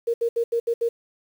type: tone bursts at uneven times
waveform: sine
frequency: 466.2 Hz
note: A#4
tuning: in tune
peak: -19 dBFS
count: 6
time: 0.07-0.14 / 0.21-0.29 / 0.36-0.44 / 0.52-0.6 / 0.67-0.74 / 0.81-0.89 s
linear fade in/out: 10 ms
effects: 8-bit